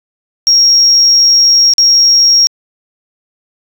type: tone with dropouts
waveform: sine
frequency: 5588 Hz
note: F8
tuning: in tune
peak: -3 dBFS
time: 0.47-2.47 s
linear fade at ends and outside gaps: 0 ms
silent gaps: 1.736-1.782 s
effects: tanh soft clip ceiling 0 dBFS